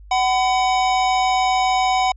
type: tone pair together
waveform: square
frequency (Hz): 751.2 / 1006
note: F#5 / B5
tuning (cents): +26 / +32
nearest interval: perfect fourth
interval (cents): 506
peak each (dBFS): -17 / -24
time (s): 0.11-2.12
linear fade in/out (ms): 5
effects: added 50 Hz sine -39 dBFS peak until 2.16 s + resampled to 16000 Hz